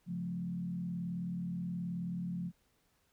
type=tone with frequency modulation; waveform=sine; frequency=176.2 Hz; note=F3; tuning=16 cents sharp; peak=-35 dBFS; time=0.06-2.52 s; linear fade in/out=50 ms; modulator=38.8 Hz; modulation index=0.72; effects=pink hiss -74 dBFS RMS until 3.12 s